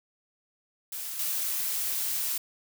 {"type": "noise with level steps", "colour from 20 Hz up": "blue", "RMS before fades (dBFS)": [-36, -30], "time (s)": [0.92, 2.38], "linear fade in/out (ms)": 5, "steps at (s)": 1.19, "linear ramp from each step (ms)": 2, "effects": []}